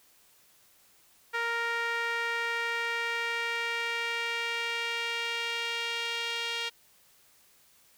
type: tone with band-pass filter sweep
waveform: sawtooth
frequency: 466.2 Hz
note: A#4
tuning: in tune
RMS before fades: -32 dBFS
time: 1.33-6.7 s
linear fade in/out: 20 ms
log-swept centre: 1700 to 3100 Hz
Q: 2
effects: white hiss -62 dBFS RMS until 7.97 s